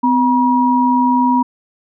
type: tone pair together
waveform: sine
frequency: 254 / 959 Hz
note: B3 / A#5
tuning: +49 / +49 cents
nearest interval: octave + major seventh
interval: 2300 cents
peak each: -13 dBFS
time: 0.03-1.43 s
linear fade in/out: 10 ms
effects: none